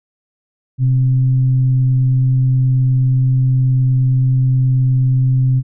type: tone with frequency modulation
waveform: sine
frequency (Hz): 128.5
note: C3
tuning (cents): -31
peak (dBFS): -10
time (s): 0.78-5.63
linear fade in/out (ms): 50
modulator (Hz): 138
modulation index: 0.21
effects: none